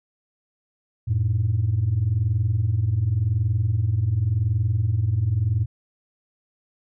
sine tone pair together, 91.2 / 112.1 Hz, F#2 / A2, -24 / +33 cents, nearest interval major third, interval 357 cents, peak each -22 / -19 dBFS, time 1.07-5.66 s, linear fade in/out 20 ms, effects tanh soft clip ceiling -14 dBFS

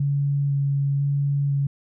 sine tone with vibrato, 140.7 Hz, C#3, 26 cents sharp, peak -19 dBFS, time 0-1.67 s, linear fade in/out 5 ms, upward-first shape square, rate 1 Hz, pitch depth 9 cents each way, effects none

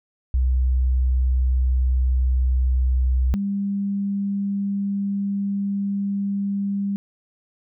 sine tone pair in turn, 63.6 / 199.37 Hz, C2 / G3, -48 / +30 cents, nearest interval octave + minor sixth, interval 1978 cents, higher second, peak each -16 / -21 dBFS, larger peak first, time 0.34-3.34 / 3.34-6.96 s, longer second, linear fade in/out 0 ms, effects none

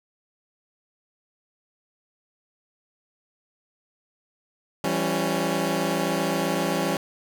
15% pulse chord, C# diminished, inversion first, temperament equal with one note detuned, 168.37 / 196 / 277.2 Hz, E3 / G3 / C#4, +37 / 0 / 0 cents, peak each -21 dBFS, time 4.84-6.97 s, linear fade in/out 2 ms, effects none

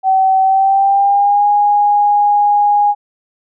sine tone with pitch glide, 764 to 823.6 Hz, G5 to G#5, -45 to -15 cents, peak -8 dBFS, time 0.03-2.95 s, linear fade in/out 50 ms, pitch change +130 cents, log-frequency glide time 0.42-1.47 s, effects none

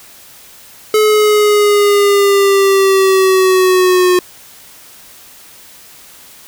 square exponential sweep, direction down, 430.1 to 360.8 Hz, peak -8 dBFS, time 0.94-4.19 s, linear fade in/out 2 ms, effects white hiss -39 dBFS RMS until 6.47 s

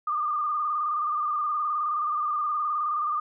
sine tone with vibrato, 1204 Hz, D6, 43 cents sharp, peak -24 dBFS, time 0.07-3.2 s, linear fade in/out 5 ms, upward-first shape square, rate 19 Hz, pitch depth 38 cents each way, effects none

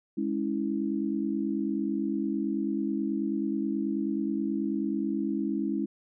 sine chord, C# minor, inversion second, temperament equal with one note detuned, 207.7 / 277.2 / 326.4 Hz, G#3 / C#4 / E4, 0 / 0 / -17 cents, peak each -31 dBFS, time 0.17-5.86 s, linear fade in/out 10 ms, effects none

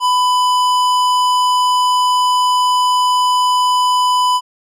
sine tone with tanh clipping, 998 Hz, B5, 18 cents sharp, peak -13 dBFS, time 0-4.41 s, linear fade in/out 50 ms, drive 17 dB, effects none

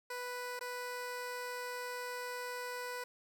15% pulse tone with dropouts, 493.9 Hz, B4, in tune, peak -33 dBFS, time 0.1-3.04 s, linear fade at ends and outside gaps 5 ms, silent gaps 0.593-0.609 s, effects 12-bit

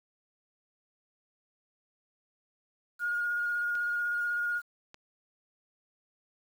sine tone with vibrato, 1430 Hz, F6, 41 cents sharp, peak -28 dBFS, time 2.99-4.62 s, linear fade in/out 50 ms, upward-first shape square, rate 16 Hz, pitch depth 9 cents each way
clicks, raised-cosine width 0.2 ms, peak -31 dBFS, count 2, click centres 3.753 / 4.944 s
effects 9-bit

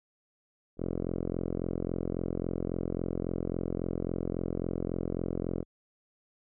5% pulse tone with low-pass filter, 43.65 Hz, F1, in tune, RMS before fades -33 dBFS, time 0.77-5.65 s, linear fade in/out 50 ms, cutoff 470 Hz, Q 1, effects none

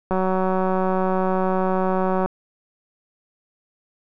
click train, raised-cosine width 1 ms, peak -9 dBFS, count 403, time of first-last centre 0.11-2.26 s, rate 187 Hz, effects none

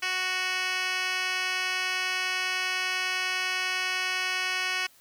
10% pulse tone with band-pass filter, 370 Hz, F#4, in tune, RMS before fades -29 dBFS, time 0.02-4.87 s, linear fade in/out 10 ms, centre 3200 Hz, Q 1.8, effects white hiss -58 dBFS RMS until 5 s

